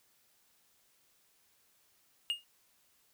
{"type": "tone with exponential decay", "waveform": "triangle", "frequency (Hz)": 2843, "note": "F7", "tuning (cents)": 30, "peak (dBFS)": -25, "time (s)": [2.3, 2.44], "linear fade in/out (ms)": 0, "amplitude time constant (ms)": 29, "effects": ["white hiss -70 dBFS RMS until 3.13 s"]}